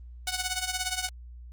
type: tone with tremolo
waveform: 5% pulse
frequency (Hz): 740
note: F#5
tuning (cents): 0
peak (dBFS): -14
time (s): 0.27-1.09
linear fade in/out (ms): 2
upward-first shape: triangle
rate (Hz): 17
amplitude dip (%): 85
effects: added 60 Hz sine -42 dBFS peak until 1.52 s + Opus 24 kbps